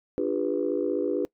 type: chord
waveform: sine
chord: D diminished seventh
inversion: none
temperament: equal with one note detuned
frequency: 293.7 / 349.2 / 404.9 / 493.9 Hz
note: D4 / F4 / Ab4 / Cb5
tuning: 0 / 0 / -44 / 0 cents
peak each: -29 dBFS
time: 0.18-1.25 s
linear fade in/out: 0 ms
effects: noise-tail reverb RT60 0.1 s tail -23 dB re dry + tanh soft clip ceiling -14 dBFS